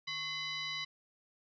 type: tone with frequency modulation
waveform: sine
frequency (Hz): 3000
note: F#7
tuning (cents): +23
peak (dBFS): -36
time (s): 0.07-0.85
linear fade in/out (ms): 10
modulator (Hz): 950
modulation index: 1.7
effects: none